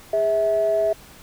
sine tone pair together, 409.7 / 650.4 Hz, G#4 / E5, -24 / -23 cents, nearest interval minor sixth, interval 801 cents, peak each -24 / -17 dBFS, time 0.13-0.93 s, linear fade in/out 5 ms, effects tanh soft clip ceiling -11 dBFS + pink hiss -46 dBFS RMS until 1.22 s

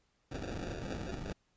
pink noise with sample-and-hold, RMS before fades -40 dBFS, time 0.31-1.33 s, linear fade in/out 10 ms, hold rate 1050 Hz, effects pink hiss -75 dBFS RMS until 1.56 s + resampled to 16000 Hz

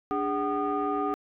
sine tone cluster, 293 / 409.8 / 754 / 1222 Hz, D4 / G#4 / F#5 / D#6, -4 / -23 / +32 / -32 cents, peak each -30 dBFS, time 0.11-1.14 s, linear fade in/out 0 ms, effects tanh soft clip ceiling -19 dBFS

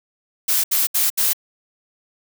blue noise bursts, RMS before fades -18 dBFS, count 4, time 0.48-1.333 s, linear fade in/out 10 ms, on 160 ms, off 71 ms, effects none

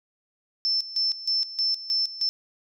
sine tone with tremolo, 5310 Hz, E8, 12 cents sharp, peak -21 dBFS, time 0.65-2.29 s, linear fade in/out 0 ms, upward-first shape square, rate 3.2 Hz, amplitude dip 80%, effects none

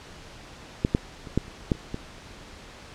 clicks, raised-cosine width 3 ms, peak -8 / -7 / -25 / -8 / -30 / -8 / -30 / -16 dBFS, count 8, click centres 0.849 / 0.949 / 1.272 / 1.376 / 1.481 / 1.718 / 1.751 / 1.944 s, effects pink hiss -45 dBFS RMS until 2.94 s + low-pass 6000 Hz 12 dB/octave

